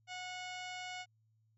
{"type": "harmonic tone with a mistuned harmonic", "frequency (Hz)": 731, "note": "F#5", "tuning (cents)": -21, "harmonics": [1, 2, 3, 4, 5, 6, 7, 8, 9, 10], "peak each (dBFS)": [-46, -51, -47, -50, -56, -57, -58, -59, -65, -59], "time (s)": [0.07, 1.06], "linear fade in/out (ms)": 50, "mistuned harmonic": 5, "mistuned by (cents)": -36, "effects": ["added 110 Hz sine -70 dBFS peak until 1.57 s"]}